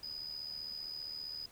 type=tone with amplitude modulation; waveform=triangle; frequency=4978 Hz; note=D#8; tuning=in tune; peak=-35 dBFS; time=0.03-1.46 s; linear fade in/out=5 ms; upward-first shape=sine; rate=75.3 Hz; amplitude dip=75%; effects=tanh soft clip ceiling -35 dBFS + pink hiss -60 dBFS RMS until 1.51 s